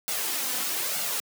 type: noise with flanger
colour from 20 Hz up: white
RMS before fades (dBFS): -29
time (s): 0.08-1.2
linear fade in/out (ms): 0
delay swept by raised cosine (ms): 1.4 to 4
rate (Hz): 1.1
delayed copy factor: +0.6
effects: high-pass 200 Hz 12 dB/octave